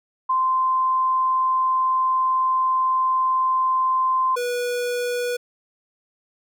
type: tone pair in turn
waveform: sine / square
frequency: 1039 / 487.8 Hz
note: C6 / B4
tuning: -12 / -21 cents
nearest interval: octave + minor second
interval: 1309 cents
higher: first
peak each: -17 / -23 dBFS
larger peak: first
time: 0.29-4.36 / 4.36-5.37 s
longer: first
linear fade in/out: 10 ms
effects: none